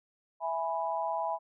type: chord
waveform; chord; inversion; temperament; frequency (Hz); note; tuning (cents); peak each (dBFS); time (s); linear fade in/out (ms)
sine; E major; none; equal; 659.3 / 830.6 / 987.8; E5 / G#5 / B5; 0 / 0 / 0; -34; 0.4-1.39; 50
effects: none